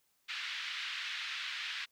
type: band-pass noise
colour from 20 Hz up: white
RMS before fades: -40 dBFS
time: 0.28-1.86 s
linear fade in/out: 20 ms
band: 1500 to 3700 Hz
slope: 24 dB/octave
effects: white hiss -75 dBFS RMS until 1.91 s